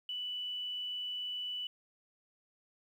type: tone with quantisation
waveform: sine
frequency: 2971 Hz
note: F#7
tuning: 6 cents sharp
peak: -36 dBFS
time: 0.09-1.67 s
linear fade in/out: 2 ms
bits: 11
effects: none